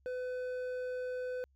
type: tone with hard clipping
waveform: sine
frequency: 503 Hz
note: B4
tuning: 32 cents sharp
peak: -37 dBFS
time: 0.06-1.44 s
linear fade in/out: 0 ms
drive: 6 dB
effects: added 67 Hz sine -66 dBFS peak until 1.55 s